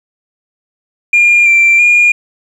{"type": "tone with pitch steps", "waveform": "sine", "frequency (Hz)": [2409, 2356, 2423], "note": ["D7", "D7", "D#7"], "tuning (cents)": [43, 5, -47], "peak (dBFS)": -3, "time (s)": [1.13, 2.12], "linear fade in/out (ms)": 5, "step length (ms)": 330, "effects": ["tanh soft clip ceiling -2 dBFS", "7-bit"]}